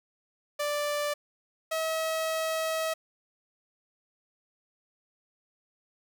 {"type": "tone pair in turn", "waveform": "sawtooth", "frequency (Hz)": [587.3, 641.9], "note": ["D5", "E5"], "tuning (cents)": [0, -46], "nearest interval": "major second", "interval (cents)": 154, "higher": "second", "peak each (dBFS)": -24, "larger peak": "neither", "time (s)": [[0.59, 1.14], [1.71, 2.94]], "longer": "second", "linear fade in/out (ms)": 10, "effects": ["9-bit"]}